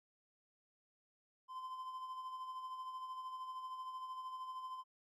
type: tone with tremolo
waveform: triangle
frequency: 1031 Hz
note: C6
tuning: 26 cents flat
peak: -40 dBFS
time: 1.48-4.84 s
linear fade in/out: 50 ms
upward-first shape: sine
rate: 13 Hz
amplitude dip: 45%
effects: none